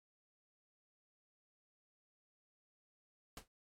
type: noise with exponential decay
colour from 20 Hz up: pink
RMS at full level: -44 dBFS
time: 3.37-3.48 s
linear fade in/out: 2 ms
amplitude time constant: 22 ms
effects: low-pass 12000 Hz 12 dB/octave + MP3 96 kbps